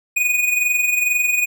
square tone with amplitude modulation, 2473 Hz, D#7, 11 cents flat, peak -14 dBFS, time 0.16-1.46 s, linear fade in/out 10 ms, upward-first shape sine, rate 22.2 Hz, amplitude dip 55%, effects none

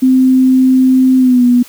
sine tone with pitch glide, 259.2 to 244.7 Hz, C4 to B3, -16 to -16 cents, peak -5 dBFS, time 0.02-1.63 s, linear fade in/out 10 ms, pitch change -100 cents, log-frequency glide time 1.18-1.44 s, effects white hiss -38 dBFS RMS until 1.68 s

